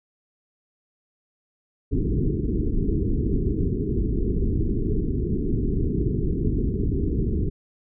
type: low-pass noise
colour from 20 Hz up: pink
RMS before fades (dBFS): -23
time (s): 1.91-7.5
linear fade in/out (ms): 20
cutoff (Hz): 430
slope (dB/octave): 96
effects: none